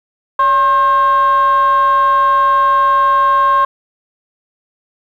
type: tone with frequency modulation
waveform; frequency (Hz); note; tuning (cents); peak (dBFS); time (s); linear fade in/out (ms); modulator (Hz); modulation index
sine; 1074; C6; +45; -7; 0.39-3.65; 5; 504; 0.39
effects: tanh soft clip ceiling -5 dBFS + 8-bit